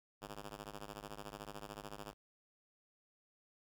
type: ring-modulated tone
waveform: 5% pulse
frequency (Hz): 102.6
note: G#2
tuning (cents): -21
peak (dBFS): -33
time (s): 0.21-2.14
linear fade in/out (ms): 20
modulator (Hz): 58.1
effects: none